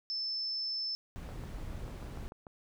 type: tone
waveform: sine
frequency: 5274 Hz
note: E8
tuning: in tune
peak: -33 dBFS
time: 0.1-0.95 s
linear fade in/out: 0 ms
type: noise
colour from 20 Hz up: brown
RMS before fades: -42 dBFS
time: 1.16-2.28 s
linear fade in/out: 0 ms
type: click train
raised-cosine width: 1 ms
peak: -34 dBFS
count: 9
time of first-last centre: 1.29-2.468 s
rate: 6.79 Hz
effects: none